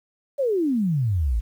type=exponential sweep; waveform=sine; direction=down; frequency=585 to 50.5 Hz; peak=-19 dBFS; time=0.38-1.41 s; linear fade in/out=20 ms; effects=9-bit